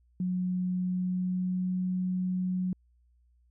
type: tone with pitch glide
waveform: sine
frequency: 182.1 to 183.47 Hz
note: F#3 to F#3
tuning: -27 to -14 cents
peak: -27 dBFS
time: 0.2-2.73 s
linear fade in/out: 2 ms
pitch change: +13 cents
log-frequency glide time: 0.8-1.75 s
effects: added 60 Hz sine -62 dBFS peak until 3.5 s